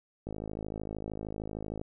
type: click train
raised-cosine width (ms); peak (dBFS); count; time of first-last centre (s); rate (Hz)
2; -24; 83; 0.27-1.814; 53.1
effects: none